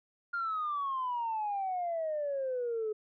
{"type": "exponential sweep", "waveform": "sine", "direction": "down", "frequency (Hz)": [1414, 422.8], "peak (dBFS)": -30, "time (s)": [0.33, 2.93], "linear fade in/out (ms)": 10, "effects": ["tanh soft clip ceiling -27 dBFS"]}